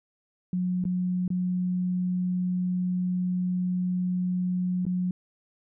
sine tone with dropouts, 181.2 Hz, F#3, 36 cents flat, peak -24 dBFS, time 0.53-5.11 s, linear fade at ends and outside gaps 2 ms, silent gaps 0.841-0.852 / 1.279-1.303 / 4.853-4.865 s, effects none

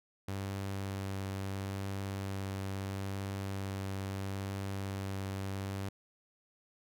sawtooth tone with vibrato, 97.5 Hz, G2, 9 cents flat, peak -32 dBFS, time 0.28-5.89 s, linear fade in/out 5 ms, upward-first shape triangle, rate 0.75 Hz, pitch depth 11 cents each way, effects none

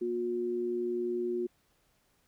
sine tone pair together, 238.1 / 358.9 Hz, A#3 / F4, +37 / +47 cents, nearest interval perfect fifth, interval 710 cents, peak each -38 / -30 dBFS, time 0.01-1.47 s, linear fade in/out 10 ms, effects pink hiss -71 dBFS RMS until 2.27 s

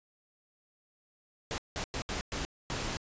pink noise bursts at uneven times, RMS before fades -35 dBFS, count 6, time 1.51-1.58 / 1.76-1.84 / 1.94-2.02 / 2.09-2.21 / 2.32-2.45 / 2.7-2.97 s, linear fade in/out 0 ms, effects resampled to 16000 Hz

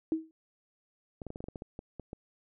sine tone with exponential decay, 320 Hz, D#4, 49 cents sharp, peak -23 dBFS, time 0.12-0.31 s, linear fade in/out 1 ms, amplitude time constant 40 ms
clicks, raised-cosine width 2 ms, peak -27 dBFS, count 12, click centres 1.218 / 1.267 / 1.304 / 1.359 / 1.405 / 1.441 / 1.485 / 1.558 / 1.621 / 1.791 / 1.997 / 2.131 s
effects none

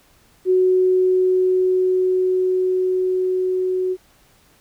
sine tone with level ramp, 370 Hz, F#4, in tune, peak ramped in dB -12 to -18 dBFS, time 0.45-3.97 s, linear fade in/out 50 ms, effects pink hiss -55 dBFS RMS until 4.6 s

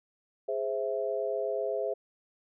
sine chord, Ab augmented, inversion none, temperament equal, 415.3 / 523.3 / 659.3 Hz, Ab4 / C5 / E5, 0 / 0 / 0 cents, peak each -33 dBFS, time 0.48-1.94 s, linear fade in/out 10 ms, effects none

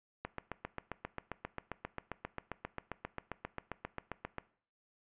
click train, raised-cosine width 0.5 ms, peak -23 dBFS, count 32, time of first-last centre 0.25-4.383 s, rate 7.5 Hz, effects noise-tail reverb RT60 0.5 s tail -19 dB re dry + resampled to 8000 Hz

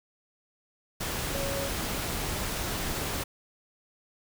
sine tone in noise, 554.4 Hz, C#5, in tune, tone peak -33 dBFS, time 1.34-1.69 s, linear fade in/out 10 ms, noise pink, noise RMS -32 dBFS, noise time 1-3.24 s, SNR -4 dB, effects none

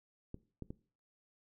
clicks, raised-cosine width 3 ms, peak -30 dBFS, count 3, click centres 0.344 / 0.623 / 0.705 s, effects noise-tail reverb RT60 0.4 s tail -19 dB re dry

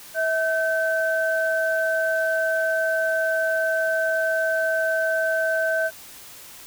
sine tone pair together, 647.1 / 1539 Hz, E5 / G6, -32 / -32 cents, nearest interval octave + minor third, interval 1500 cents, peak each -22 / -23 dBFS, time 0.14-5.91 s, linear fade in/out 50 ms, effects white hiss -43 dBFS RMS until 6.66 s

